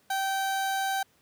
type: tone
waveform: 30% pulse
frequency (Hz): 776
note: G5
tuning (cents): -18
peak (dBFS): -24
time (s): 0.1-1.03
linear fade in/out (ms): 5
effects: pink hiss -65 dBFS RMS until 1.21 s + high-pass 100 Hz 12 dB/octave